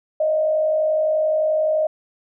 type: tone with frequency modulation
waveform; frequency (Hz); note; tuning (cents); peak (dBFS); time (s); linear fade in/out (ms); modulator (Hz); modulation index
sine; 622.3; D#5; 0; -16; 0.2-1.87; 5; 51.6; 0.42
effects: none